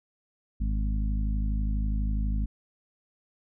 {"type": "harmonic tone", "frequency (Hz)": 52.2, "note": "G#1", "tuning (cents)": 10, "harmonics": [1, 2, 3, 4, 5], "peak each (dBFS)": [-25, -37, -40, -36, -42], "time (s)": [0.6, 2.46], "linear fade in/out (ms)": 10, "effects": []}